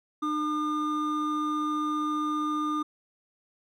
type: tone pair together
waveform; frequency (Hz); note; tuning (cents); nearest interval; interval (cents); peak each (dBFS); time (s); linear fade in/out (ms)
triangle; 302.5 / 1210; D#4 / D#6; -49 / -49; 2 octaves; 2400; -27; 0.22-2.83; 10
effects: none